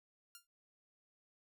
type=tone with exponential decay; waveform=5% pulse; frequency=1400 Hz; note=F6; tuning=4 cents sharp; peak=-38 dBFS; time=0.35-0.47 s; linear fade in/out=1 ms; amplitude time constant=24 ms; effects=none